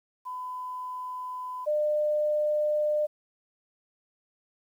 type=tone pair in turn; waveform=sine; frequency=1006 / 601.3 Hz; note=B5 / D5; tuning=+32 / +41 cents; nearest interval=major sixth; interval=891 cents; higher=first; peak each=-33 / -23 dBFS; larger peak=second; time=0.25-1.66 / 1.66-3.07 s; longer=neither; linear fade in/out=20 ms; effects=10-bit